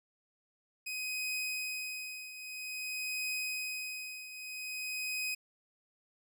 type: tone with tremolo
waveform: sawtooth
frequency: 2512 Hz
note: D#7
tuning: 16 cents sharp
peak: -30 dBFS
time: 0.86-5.35 s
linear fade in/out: 10 ms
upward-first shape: triangle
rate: 0.51 Hz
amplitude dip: 75%
effects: none